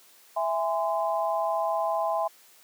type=chord; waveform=sine; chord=E augmented; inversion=none; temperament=just; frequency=659.3 / 824.1 / 1030.1 Hz; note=E5 / G#5 / B#5; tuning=0 / -14 / -27 cents; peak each=-27 / -29 / -30 dBFS; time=0.36-2.28 s; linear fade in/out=10 ms; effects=white hiss -56 dBFS RMS until 2.63 s + high-pass 300 Hz 12 dB/octave